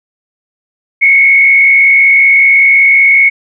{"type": "tone with frequency modulation", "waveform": "sine", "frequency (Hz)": 2200, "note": "C#7", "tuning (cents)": -14, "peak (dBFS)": -3, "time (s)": [1.01, 3.3], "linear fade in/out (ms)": 20, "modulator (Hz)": 65.3, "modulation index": 0.73, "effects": []}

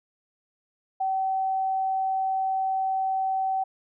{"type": "tone", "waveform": "sine", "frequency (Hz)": 765, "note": "G5", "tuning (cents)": -42, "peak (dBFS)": -23, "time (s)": [1, 3.64], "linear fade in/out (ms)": 10, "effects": []}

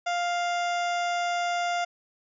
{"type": "harmonic tone", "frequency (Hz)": 700, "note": "F5", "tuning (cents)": 4, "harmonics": [1, 2, 3, 4, 5, 7, 8, 9, 10], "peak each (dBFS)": [-26, -33, -36, -40, -41, -45, -48, -49, -47], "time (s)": [0.06, 1.85], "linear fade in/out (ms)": 10, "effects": []}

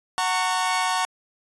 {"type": "chord", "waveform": "sawtooth", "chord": "F# major", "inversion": "none", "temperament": "equal with one note detuned", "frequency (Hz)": [740, 912.6, 1108.7], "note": ["F#5", "A#5", "C#6"], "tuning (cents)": [0, -37, 0], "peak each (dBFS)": -22, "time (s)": [0.18, 1.05], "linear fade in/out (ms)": 0, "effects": ["resampled to 24000 Hz"]}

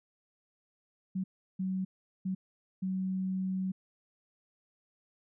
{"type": "tone bursts at uneven times", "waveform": "sine", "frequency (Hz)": 188.1, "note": "F#3", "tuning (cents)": 29, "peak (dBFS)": -30, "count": 4, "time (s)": [[1.15, 1.24], [1.59, 1.85], [2.25, 2.35], [2.82, 3.72]], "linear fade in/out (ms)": 10, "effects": []}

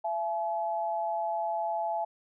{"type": "tone pair together", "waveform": "sine", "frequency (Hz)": [673.5, 854], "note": ["E5", "G#5"], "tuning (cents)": [37, 48], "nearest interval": "major third", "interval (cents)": 411, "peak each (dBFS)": [-31, -31], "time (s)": [0.04, 2.05], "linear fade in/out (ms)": 10, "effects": []}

